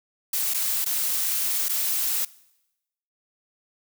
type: noise with dropouts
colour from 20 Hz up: blue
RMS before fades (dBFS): -25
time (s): 0.33-2.25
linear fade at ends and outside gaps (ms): 5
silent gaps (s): 0.538-0.543 / 0.846-0.86 / 1.685-1.693
effects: noise-tail reverb RT60 0.9 s tail -21 dB re dry